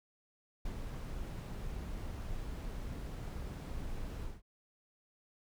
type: noise with ADSR envelope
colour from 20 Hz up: brown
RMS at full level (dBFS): -38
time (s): 0.65-4.42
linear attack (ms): 6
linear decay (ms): 51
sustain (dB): -3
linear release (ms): 190
effects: none